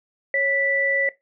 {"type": "tone pair together", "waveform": "sine", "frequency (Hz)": [551, 1970.9], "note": ["C#5", "B6"], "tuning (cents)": [-11, -4], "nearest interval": "octave + minor seventh", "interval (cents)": 2207, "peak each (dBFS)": [-24, -20], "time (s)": [0.34, 1.09], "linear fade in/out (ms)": 2, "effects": ["noise-tail reverb RT60 0.2 s tail -18 dB re dry"]}